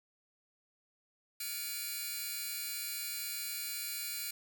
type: tone cluster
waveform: 5% pulse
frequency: 1418 / 1722 / 2258 / 2421 / 4066 Hz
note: F6 / A6 / C#7 / D#7 / B7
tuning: +26 / -38 / +31 / -48 / +50 cents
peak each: -36 / -39 / -33 / -34 / -35 dBFS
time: 1.4-4.31 s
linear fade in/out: 5 ms
effects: none